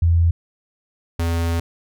sine / square tone pair in turn, 84.3 / 83.95 Hz, E2 / E2, +39 / +32 cents, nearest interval unison, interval 7 cents, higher first, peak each -12 / -19 dBFS, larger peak first, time 0.02-0.31 / 1.19-1.6 s, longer second, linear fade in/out 5 ms, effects none

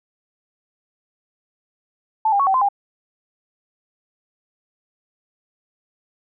sine tone with pitch steps, 878 / 803 / 1112 / 769 / 1032 / 804 Hz, A5 / G5 / C#6 / G5 / C6 / G5, -4 / +41 / +5 / -33 / -24 / +44 cents, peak -14 dBFS, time 2.25-2.688 s, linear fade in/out 5 ms, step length 73 ms, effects none

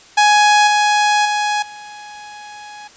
sawtooth tone with level steps, 835 Hz, G#5, 9 cents sharp, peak -5 / -8 / -12 / -29 dBFS, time 0.17-2.88 s, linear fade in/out 10 ms, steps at 0.67 / 1.25 / 1.62 s, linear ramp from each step 5 ms, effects white hiss -44 dBFS RMS until 2.96 s + resampled to 16000 Hz

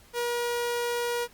sawtooth tone, 478.6 Hz, A#4, 46 cents sharp, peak -23 dBFS, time 0.13-1.28 s, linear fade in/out 50 ms, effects pink hiss -56 dBFS RMS until 1.33 s + Opus 48 kbps

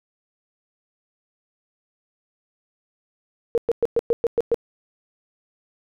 sine tone bursts, 467.3 Hz, A#4, 4 cents sharp, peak -15 dBFS, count 8, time 3.55-4.544 s, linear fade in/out 0 ms, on 28 ms, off 110 ms, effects none

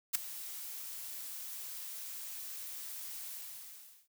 blue noise with ADSR envelope, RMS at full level -27 dBFS, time 0.13-4.08 s, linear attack 22 ms, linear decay 6 ms, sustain -17 dB, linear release 810 ms, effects noise-tail reverb RT60 0.1 s tail -25 dB re dry

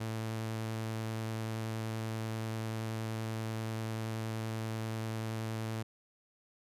sawtooth tone, 111.2 Hz, A2, 19 cents sharp, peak -31 dBFS, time 0-5.83 s, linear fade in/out 10 ms, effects resampled to 32000 Hz

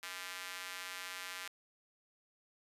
square tone with high-pass filter, 92 Hz, F#2, 9 cents flat, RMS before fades -45 dBFS, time 0.03-1.48 s, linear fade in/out 0 ms, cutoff 1700 Hz, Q 1.1, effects resampled to 32000 Hz + 11-bit

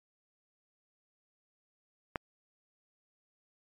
click, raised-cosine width 0.5 ms, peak -16 dBFS, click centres 2.158 s, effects MP3 48 kbps

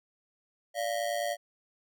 square ring-modulated tone, 639 Hz, D#5, 46 cents sharp, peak -27 dBFS, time 0.74-1.37 s, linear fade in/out 50 ms, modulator 54.7 Hz, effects none

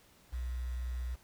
sine tone with quantisation, 61.74 Hz, B1, in tune, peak -34 dBFS, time 0.32-1.16 s, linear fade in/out 20 ms, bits 9, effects pink hiss -63 dBFS RMS until 1.23 s

